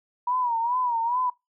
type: tone with vibrato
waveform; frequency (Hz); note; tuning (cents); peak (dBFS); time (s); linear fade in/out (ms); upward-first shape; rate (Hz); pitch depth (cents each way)
sine; 960; B5; -49; -22; 0.27-1.3; 5; sine; 2.4; 97
effects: noise-tail reverb RT60 0.2 s tail -22 dB re dry